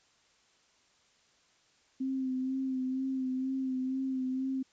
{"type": "tone with vibrato", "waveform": "sine", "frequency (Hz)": 261.6, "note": "C4", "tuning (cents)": 0, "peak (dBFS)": -30, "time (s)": [2, 4.63], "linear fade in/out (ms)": 10, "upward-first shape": "sine", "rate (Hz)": 2.1, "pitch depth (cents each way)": 29, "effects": ["white hiss -67 dBFS RMS until 4.72 s", "resampled to 16000 Hz"]}